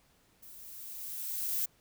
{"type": "noise with level ramp", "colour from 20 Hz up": "violet", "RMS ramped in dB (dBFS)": [-52, -31], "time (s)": [0.42, 1.66], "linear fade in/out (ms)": 10, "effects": ["pink hiss -67 dBFS RMS until 1.8 s"]}